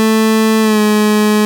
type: tone with pitch glide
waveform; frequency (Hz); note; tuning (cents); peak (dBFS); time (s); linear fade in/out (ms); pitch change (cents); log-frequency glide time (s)
30% pulse; 220 to 211.6; A3 to G#3; 0 to +33; -6; 0-1.45; 0; -67; 0.61-0.8
effects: none